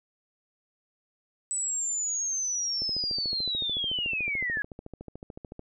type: linear sweep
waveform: sine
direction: down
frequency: 8010 to 1643 Hz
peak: -27 dBFS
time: 1.51-4.62 s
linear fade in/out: 0 ms
type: click train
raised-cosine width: 2 ms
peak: -27 dBFS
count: 39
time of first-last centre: 2.82-5.594 s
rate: 13.7 Hz
effects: none